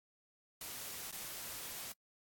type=noise with dropouts; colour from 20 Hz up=white; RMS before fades=-45 dBFS; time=0.61-1.92 s; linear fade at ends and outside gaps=2 ms; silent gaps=1.111-1.125 s; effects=noise-tail reverb RT60 0.1 s tail -26 dB re dry + AAC 64 kbps